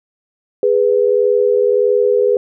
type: tone pair together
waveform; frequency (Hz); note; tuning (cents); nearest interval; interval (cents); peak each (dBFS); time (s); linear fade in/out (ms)
sine; 412.3 / 493.9; G#4 / B4; -13 / 0; minor third; 313; -13; 0.63-2.37; 2
effects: none